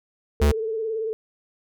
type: tone with vibrato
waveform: sine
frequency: 442.9 Hz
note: A4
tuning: 11 cents sharp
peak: -24 dBFS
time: 0.4-1.13 s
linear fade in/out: 0 ms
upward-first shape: sine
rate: 18 Hz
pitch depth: 45 cents each way
type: tone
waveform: square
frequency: 73 Hz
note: D2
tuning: 10 cents flat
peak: -16 dBFS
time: 0.41-0.52 s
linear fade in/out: 10 ms
effects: none